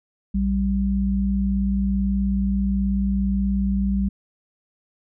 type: tone pair together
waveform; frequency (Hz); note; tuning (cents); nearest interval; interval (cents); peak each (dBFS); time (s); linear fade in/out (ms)
sine; 59.15 / 196; A#1 / G3; +26 / 0; octave + major sixth; 2074; -23 / -20; 0.34-4.09; 10
effects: none